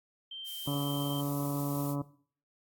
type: tone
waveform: sine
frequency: 3136 Hz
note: G7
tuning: in tune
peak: -40 dBFS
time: 0.31-1.21 s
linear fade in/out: 5 ms
type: noise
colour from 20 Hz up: violet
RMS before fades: -42 dBFS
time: 0.44-1.96 s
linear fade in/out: 50 ms
type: harmonic tone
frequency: 142.5 Hz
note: C#3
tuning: 48 cents sharp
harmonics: 1 / 2 / 3 / 4 / 5 / 6 / 7 / 8 / 9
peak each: -32 / -33 / -47 / -42 / -49 / -52 / -46 / -48 / -53 dBFS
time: 0.67-2.02 s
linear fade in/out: 5 ms
effects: noise-tail reverb RT60 0.5 s tail -18 dB re dry + AAC 64 kbps